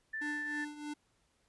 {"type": "tone", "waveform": "sine", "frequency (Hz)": 1766, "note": "A6", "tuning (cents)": 6, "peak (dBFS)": -36, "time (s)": [0.13, 0.65], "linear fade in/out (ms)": 10}
{"type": "tone with tremolo", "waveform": "square", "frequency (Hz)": 296.8, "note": "D4", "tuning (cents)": 18, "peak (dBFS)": -38, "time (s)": [0.21, 0.94], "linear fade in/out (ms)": 10, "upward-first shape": "triangle", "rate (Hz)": 3.2, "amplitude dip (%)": 75}
{"effects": ["pink hiss -74 dBFS RMS until 1.48 s", "resampled to 24000 Hz"]}